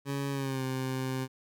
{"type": "tone with pitch glide", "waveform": "20% pulse", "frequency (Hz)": [139.5, 130.91], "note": ["C#3", "C3"], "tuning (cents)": [11, 1], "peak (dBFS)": -26, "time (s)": [0.05, 1.28], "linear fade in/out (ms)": 50, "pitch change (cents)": -110, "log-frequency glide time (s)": [0.31, 0.63], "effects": []}